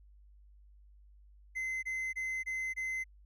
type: tone bursts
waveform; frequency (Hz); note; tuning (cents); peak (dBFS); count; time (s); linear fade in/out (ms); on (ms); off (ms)
triangle; 2057; C7; -30; -32; 5; 1.55-3.042; 20; 280; 23
effects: added 50 Hz sine -56 dBFS peak until 3.25 s